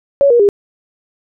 sine tone with pitch steps, 560 / 476.4 / 405.2 Hz, C#5 / A#4 / G#4, +18 / +38 / -43 cents, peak -6 dBFS, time 0.21-0.489 s, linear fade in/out 0 ms, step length 93 ms, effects none

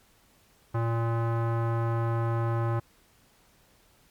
square tone with low-pass filter, 115.5 Hz, A#2, 16 cents flat, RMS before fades -27 dBFS, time 0.74-2.8 s, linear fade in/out 10 ms, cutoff 1200 Hz, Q 2, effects pink hiss -62 dBFS RMS until 4.1 s + MP3 96 kbps

